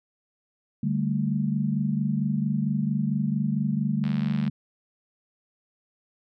sine chord, D suspended fourth, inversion none, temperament just, 146.83 / 195.78 / 220.2 Hz, D3 / G3 / A3, 0 / -2 / +2 cents, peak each -27 dBFS, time 0.83-4.5 s, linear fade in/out 5 ms
click train, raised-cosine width 0.3 ms, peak -24 dBFS, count 35, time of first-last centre 4.04-4.478 s, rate 77.6 Hz
effects none

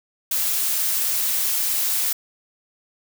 blue noise, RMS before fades -22 dBFS, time 0.31-2.13 s, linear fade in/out 5 ms, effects none

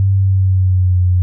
sine tone with pitch glide, 97.2 to 90.17 Hz, G2 to F#2, -14 to -44 cents, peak -9 dBFS, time 0-1.22 s, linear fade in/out 0 ms, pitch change -130 cents, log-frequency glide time 0.14-1.03 s, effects none

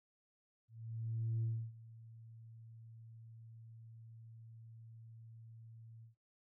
sine tone with ADSR envelope, 113.4 Hz, A#2, 47 cents flat, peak -32 dBFS, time 0.68-6.15 s, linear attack 750 ms, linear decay 290 ms, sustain -21 dB, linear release 120 ms, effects noise-tail reverb RT60 0.3 s tail -26 dB re dry + tanh soft clip ceiling -31 dBFS

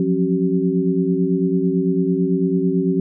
sine tone cluster, 174.4 / 183.4 / 271.6 / 381.3 Hz, F3 / F#3 / C#4 / G4, -2 / -15 / -35 / -48 cents, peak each -21 dBFS, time 0-3 s, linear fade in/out 2 ms, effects none

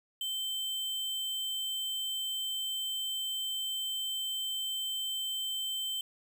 sine tone with sample-and-hold, 3099 Hz, G7, 21 cents flat, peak -32 dBFS, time 0.21-6.01 s, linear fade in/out 2 ms, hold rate 11025 Hz, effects none

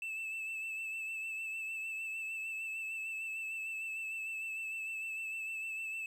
triangle tone with vibrato, 2637 Hz, E7, in tune, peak -36 dBFS, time 0.02-6.06 s, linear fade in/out 2 ms, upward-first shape sine, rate 6.6 Hz, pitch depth 28 cents each way, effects 11-bit

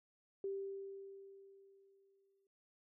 sine tone with exponential decay, 392.1 Hz, G4, in tune, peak -37 dBFS, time 0.44-2.47 s, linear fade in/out 2 ms, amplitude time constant 440 ms, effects none

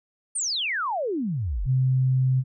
sine exponential sweep, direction down, 9440 to 38.17 Hz, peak -24 dBFS, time 0.35-1.67 s, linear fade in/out 10 ms
sine tone, 130 Hz, C3, 11 cents flat, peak -18 dBFS, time 1.65-2.44 s, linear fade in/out 50 ms
effects none

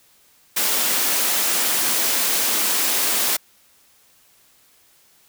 white high-pass noise, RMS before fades -20 dBFS, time 0.56-3.37 s, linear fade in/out 10 ms, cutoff 210 Hz, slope 24 dB/octave, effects white hiss -56 dBFS RMS until 5.28 s

